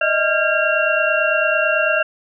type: tone cluster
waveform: sine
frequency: 611 / 640 / 1387 / 1615 / 2751 Hz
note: D#5 / D#5 / F6 / G#6 / F7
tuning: -32 / +49 / -12 / -49 / -27 cents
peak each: -21 dBFS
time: 0.01-2.03 s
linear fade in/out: 5 ms
effects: none